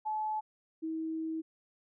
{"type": "tone pair in turn", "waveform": "sine", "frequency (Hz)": [861, 320.8], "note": ["A5", "E4"], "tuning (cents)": [-38, -47], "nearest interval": "octave + perfect fourth", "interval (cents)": 1709, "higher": "first", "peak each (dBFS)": [-31, -33], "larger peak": "first", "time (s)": [[0.05, 0.41], [0.82, 1.42]], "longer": "second", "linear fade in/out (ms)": 20, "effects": []}